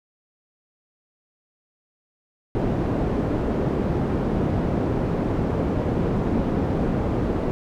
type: low-pass noise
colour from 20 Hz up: white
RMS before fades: -23 dBFS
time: 2.55-7.51 s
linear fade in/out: 0 ms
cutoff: 360 Hz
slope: 12 dB/octave
effects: none